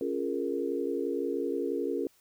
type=chord; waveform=sine; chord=Bb minor seventh; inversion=first; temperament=equal; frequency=277.2 / 349.2 / 415.3 / 466.2 Hz; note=Db4 / F4 / Ab4 / Bb4; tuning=0 / 0 / 0 / 0 cents; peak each=-34 dBFS; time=0.01-2.07 s; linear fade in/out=2 ms; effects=white hiss -65 dBFS RMS until 2.2 s

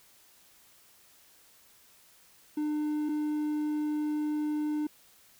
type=tone pair in turn; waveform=triangle; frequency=301 / 301 Hz; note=D4 / D4; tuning=+43 / +43 cents; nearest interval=unison; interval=0 cents; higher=neither; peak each=-26 dBFS; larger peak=neither; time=2.57-3.09 / 3.09-4.87 s; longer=second; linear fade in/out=5 ms; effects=white hiss -60 dBFS RMS until 5.39 s

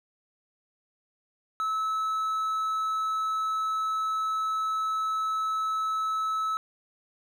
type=tone; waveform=triangle; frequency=1300 Hz; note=E6; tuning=24 cents flat; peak=-24 dBFS; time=1.6-6.57 s; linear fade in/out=0 ms; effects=none

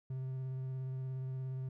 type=tone with vibrato; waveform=triangle; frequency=130.81 Hz; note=C3; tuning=in tune; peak=-35 dBFS; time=0.1-1.69 s; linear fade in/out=5 ms; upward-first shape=square; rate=17 Hz; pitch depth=12 cents each way; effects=none

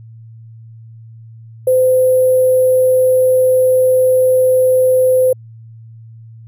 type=tone with sample-and-hold; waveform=sine; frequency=512 Hz; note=C5; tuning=38 cents flat; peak=-8 dBFS; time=1.67-5.33 s; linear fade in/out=5 ms; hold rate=11025 Hz; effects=added 113 Hz sine -34 dBFS peak until 6.47 s

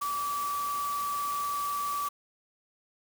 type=tone in noise; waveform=sine; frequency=1153 Hz; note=D6; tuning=32 cents flat; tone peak=-29 dBFS; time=0.01-2.09 s; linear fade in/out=10 ms; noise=white; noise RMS=-41 dBFS; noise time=0.01-2.09 s; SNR=+9 dB; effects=none

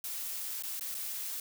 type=noise with dropouts; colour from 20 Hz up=blue; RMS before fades=-38 dBFS; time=0.04-1.4 s; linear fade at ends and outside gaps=2 ms; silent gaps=0.624-0.635 / 0.796-0.809 / 0.945-0.949 s; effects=none

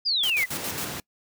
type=exponential sweep; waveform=sine; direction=down; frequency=5060 to 1947 Hz; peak=-21 dBFS; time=0.05-0.46 s; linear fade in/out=20 ms
type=noise with tremolo; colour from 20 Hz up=white; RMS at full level=-32 dBFS; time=0.23-0.89 s; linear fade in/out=5 ms; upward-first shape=square; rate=7.3 Hz; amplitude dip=80%
type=high-pass noise; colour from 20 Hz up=pink; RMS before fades=-34 dBFS; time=0.51-1 s; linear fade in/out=2 ms; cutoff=120 Hz; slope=12 dB/octave
effects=noise-tail reverb RT60 0.1 s tail -25 dB re dry

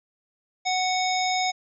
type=harmonic tone; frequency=741 Hz; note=F#5; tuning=2 cents sharp; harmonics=1 / 3 / 5 / 7 / 9; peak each=-24 / -29 / -31 / -32 / -34 dBFS; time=0.65-1.52 s; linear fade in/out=20 ms; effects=none

